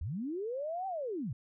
sine linear two-way sweep, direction up then down, 62.5 to 784 to 97.6 Hz, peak -34 dBFS, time 0.01-1.33 s, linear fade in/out 5 ms, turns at 0.87 s, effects none

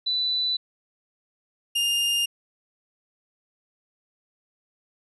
sine / 40% pulse tone pair in turn, 3982 / 2816 Hz, B7 / F7, +14 / +14 cents, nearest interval tritone, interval 600 cents, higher first, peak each -22 / -20 dBFS, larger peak second, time 0.06-0.57 / 1.75-2.26 s, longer neither, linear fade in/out 10 ms, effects resampled to 32000 Hz

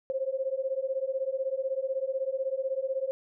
sine beating tone pair, 523.3 / 539.3 Hz, C5 / C#5, 0 / -48 cents, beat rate 16 Hz, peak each -31 dBFS, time 0.1-3.11 s, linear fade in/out 0 ms, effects none

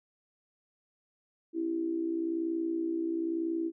sine tone with amplitude modulation, 330.5 Hz, E4, 5 cents sharp, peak -26 dBFS, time 1.53-3.72 s, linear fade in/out 50 ms, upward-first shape sine, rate 61 Hz, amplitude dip 65%, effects none

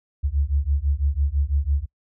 sine beating tone pair, 68.1 / 74.1 Hz, C#2 / D2, -30 / +16 cents, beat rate 6 Hz, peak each -22 dBFS, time 0.23-1.86 s, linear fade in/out 20 ms, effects noise-tail reverb RT60 0.1 s tail -25 dB re dry

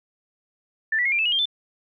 sine tone with pitch steps, 1772 / 1954.8 / 2157 / 2379 / 2625 / 2895 / 3194 / 3524 Hz, A6 / B6 / C#7 / D7 / E7 / F#7 / G7 / A7, +12 / -18 / -48 / +22 / -8 / -38 / +32 / +2 cents, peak -19 dBFS, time 0.92-1.456 s, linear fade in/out 5 ms, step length 67 ms, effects none

